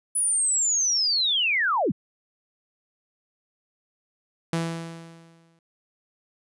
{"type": "linear sweep", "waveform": "sine", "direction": "down", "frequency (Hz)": [10000, 116.54], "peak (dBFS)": -20, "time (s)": [0.15, 1.92], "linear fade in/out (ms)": 10}
{"type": "tone with exponential decay", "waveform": "sawtooth", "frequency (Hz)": 165.9, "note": "E3", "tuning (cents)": 11, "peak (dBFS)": -18, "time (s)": [4.53, 5.59], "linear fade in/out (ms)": 2, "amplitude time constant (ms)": 230}
{"effects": ["resampled to 24000 Hz"]}